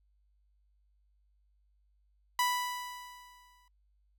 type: tone with exponential decay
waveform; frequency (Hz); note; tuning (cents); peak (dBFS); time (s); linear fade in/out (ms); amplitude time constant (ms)
sawtooth; 987.8; B5; 0; -22; 2.39-3.68; 2; 280
effects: noise-tail reverb RT60 0.1 s tail -26 dB re dry + added 50 Hz sine -67 dBFS peak until 4.18 s